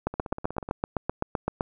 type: two click trains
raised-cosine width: 1 ms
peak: -11 / -21 dBFS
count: 13 / 10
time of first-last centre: 0.07-1.608 / 0.14-0.689 s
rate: 7.8 / 16.4 Hz
effects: none